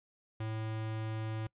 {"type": "tone", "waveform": "square", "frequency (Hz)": 110, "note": "A2", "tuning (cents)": 0, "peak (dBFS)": -36, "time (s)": [0.4, 1.47], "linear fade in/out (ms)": 5, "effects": ["noise-tail reverb RT60 0.1 s tail -24 dB re dry", "resampled to 8000 Hz"]}